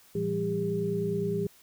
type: tone cluster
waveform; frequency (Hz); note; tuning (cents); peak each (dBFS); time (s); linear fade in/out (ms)
sine; 113.2 / 169.4 / 199.2 / 402.9; A2 / E3 / G3 / G4; +50 / +48 / +28 / +48; -37 / -32 / -35 / -29; 0.15-1.47; 5
effects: white hiss -58 dBFS RMS until 1.62 s